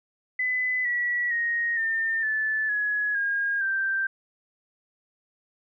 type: tone with pitch steps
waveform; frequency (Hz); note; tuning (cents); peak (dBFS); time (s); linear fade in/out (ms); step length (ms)
sine; 2008 / 1938.5 / 1871.4 / 1806.6 / 1744 / 1683.7 / 1625.4 / 1569.1; B6 / B6 / A#6 / A6 / A6 / G#6 / G#6 / G6; +28 / -33 / +6 / +45 / -16 / +23 / -38 / +1; -23; 0.39-4.07; 5; 460
effects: none